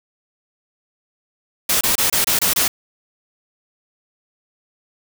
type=noise bursts; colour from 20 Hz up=white; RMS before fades=-17 dBFS; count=7; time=1.69-2.68 s; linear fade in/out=5 ms; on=120 ms; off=25 ms; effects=none